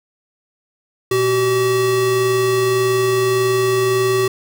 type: tone pair together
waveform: square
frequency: 120 / 381.7 Hz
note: B2 / G4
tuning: -49 / -46 cents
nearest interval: octave + minor sixth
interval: 2003 cents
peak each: -25 / -15 dBFS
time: 1.11-4.28 s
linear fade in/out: 5 ms
effects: none